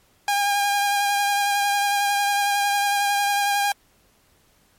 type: tone with vibrato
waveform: sawtooth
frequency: 809 Hz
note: G#5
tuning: 46 cents flat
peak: -15 dBFS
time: 0.28-3.72 s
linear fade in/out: 2 ms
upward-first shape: sine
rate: 11 Hz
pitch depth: 17 cents each way
effects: pink hiss -60 dBFS RMS until 4.78 s + MP3 64 kbps